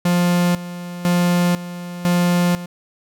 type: tone with tremolo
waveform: 45% pulse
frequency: 175.8 Hz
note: F3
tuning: 12 cents sharp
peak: -14 dBFS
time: 0.05-2.66 s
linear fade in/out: 5 ms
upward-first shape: square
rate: 1 Hz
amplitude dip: 80%
effects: none